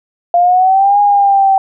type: exponential two-way sweep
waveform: sine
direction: up then down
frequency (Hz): 692 to 822 to 770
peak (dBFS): -6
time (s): 0.34-1.58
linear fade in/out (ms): 2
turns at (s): 1
effects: none